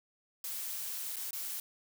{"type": "noise with dropouts", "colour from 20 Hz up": "blue", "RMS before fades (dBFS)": -39, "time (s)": [0.44, 1.6], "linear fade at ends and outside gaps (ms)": 2, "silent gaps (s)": [[1.16, 1.166], [1.308, 1.33]], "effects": []}